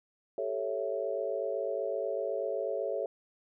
sine chord, A dominant seventh, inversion third, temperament equal, 392 / 440 / 554.4 / 659.3 Hz, G4 / A4 / C#5 / E5, 0 / 0 / 0 / 0 cents, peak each -38 / -36 / -34 / -37 dBFS, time 0.38-3.06 s, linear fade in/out 2 ms, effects none

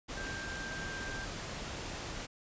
sine tone in noise, 1581 Hz, G6, 14 cents sharp, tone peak -41 dBFS, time 0.16-1.26 s, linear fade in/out 20 ms, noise pink, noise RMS -41 dBFS, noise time 0.08-2.27 s, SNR -3 dB, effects resampled to 16000 Hz

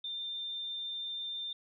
sine tone, 3593 Hz, A7, 36 cents sharp, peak -36 dBFS, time 0.04-1.53 s, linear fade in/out 5 ms, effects none

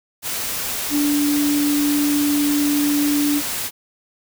sine tone in noise, 291 Hz, D4, 16 cents flat, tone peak -16 dBFS, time 0.9-3.42 s, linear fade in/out 50 ms, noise white, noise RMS -25 dBFS, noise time 0.22-3.71 s, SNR +6 dB, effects none

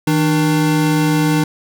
square tone pair together, 158.51 / 300.1 Hz, D#3 / D4, +32 / +38 cents, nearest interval major seventh, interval 1106 cents, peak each -16 / -16 dBFS, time 0.07-1.44 s, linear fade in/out 5 ms, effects none

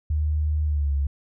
sine tone with pitch glide, 76 to 70.1 Hz, D#2 to C#2, -40 to +20 cents, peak -20 dBFS, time 0.1-1.07 s, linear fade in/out 5 ms, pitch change -140 cents, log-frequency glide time 0.65-0.93 s, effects none

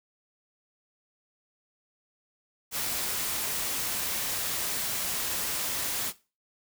white noise, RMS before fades -31 dBFS, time 2.71-6.13 s, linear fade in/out 50 ms, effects noise-tail reverb RT60 0.3 s tail -17 dB re dry

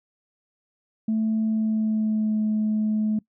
sine tone with pitch glide, 220 to 214.9 Hz, A3 to A3, 0 to -41 cents, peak -19 dBFS, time 1.08-3.19 s, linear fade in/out 5 ms, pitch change -41 cents, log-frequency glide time 1.43-2.41 s, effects noise-tail reverb RT60 0.1 s tail -22 dB re dry + tanh soft clip ceiling -17 dBFS

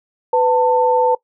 sine tone pair together, 499.6 / 893 Hz, B4 / A5, +20 / +25 cents, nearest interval minor seventh, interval 1005 cents, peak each -14 dBFS, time 0.33-1.15 s, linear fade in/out 5 ms, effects noise-tail reverb RT60 0.1 s tail -21 dB re dry

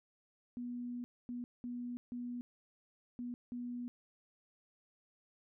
sine tone bursts at uneven times, 243.4 Hz, B3, 25 cents flat, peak -39 dBFS, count 6, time 0.57-1.04 / 1.29-1.44 / 1.64-1.97 / 2.12-2.41 / 3.19-3.34 / 3.52-3.88 s, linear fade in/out 0 ms, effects none

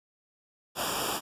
pink noise with comb filter, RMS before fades -31 dBFS, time 0.75-1.21 s, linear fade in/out 50 ms, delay 0.48 ms, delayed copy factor -1, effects resampled to 32000 Hz

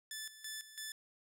10% pulse tone with tremolo, 1747 Hz, A6, 13 cents flat, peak -33 dBFS, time 0.11-0.92 s, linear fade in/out 2 ms, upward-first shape square, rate 3 Hz, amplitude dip 75%, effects none

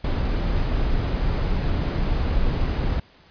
brown noise, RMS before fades -22 dBFS, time 0.04-3 s, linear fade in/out 5 ms, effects pink hiss -53 dBFS RMS until 3.3 s + resampled to 11025 Hz

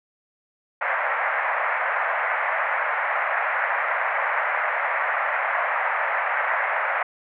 white band-pass noise, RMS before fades -24 dBFS, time 0.81-7.03 s, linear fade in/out 5 ms, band 570 to 2100 Hz, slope 48 dB/octave, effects none

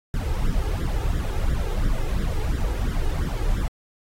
brown noise with flanger, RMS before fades -23 dBFS, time 0.14-3.68 s, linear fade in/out 0 ms, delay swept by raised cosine 0.55 to 2.45 ms, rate 2.9 Hz, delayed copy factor +0.85, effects AAC 48 kbps

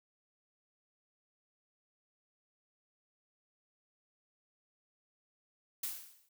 blue noise with exponential decay, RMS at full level -35 dBFS, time 5.83-6.29 s, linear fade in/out 5 ms, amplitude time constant 100 ms, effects none

